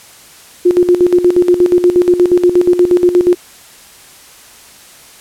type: tone with tremolo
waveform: sine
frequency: 355.5 Hz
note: F4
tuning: 31 cents sharp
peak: -4 dBFS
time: 0.65-3.35 s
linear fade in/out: 10 ms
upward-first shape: square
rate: 8.4 Hz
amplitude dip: 70%
effects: white hiss -39 dBFS RMS until 5.2 s + low-pass 12000 Hz 12 dB/octave